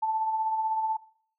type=tone with tremolo; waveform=sine; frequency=880 Hz; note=A5; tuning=in tune; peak=-23 dBFS; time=0.02-0.97 s; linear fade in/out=10 ms; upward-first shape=sine; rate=16 Hz; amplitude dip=40%; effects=noise-tail reverb RT60 0.6 s tail -21 dB re dry